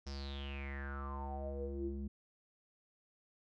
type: tone with low-pass filter sweep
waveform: square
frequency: 69.3 Hz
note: C#2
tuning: in tune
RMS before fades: -42 dBFS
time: 0.06-2.08 s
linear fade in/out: 10 ms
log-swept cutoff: 5500 to 240 Hz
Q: 9.6
effects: none